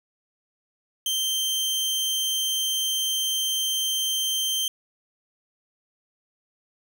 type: tone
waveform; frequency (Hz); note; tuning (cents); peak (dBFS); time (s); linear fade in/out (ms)
sawtooth; 3136; G7; 0; -20; 1.06-4.68; 2
effects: none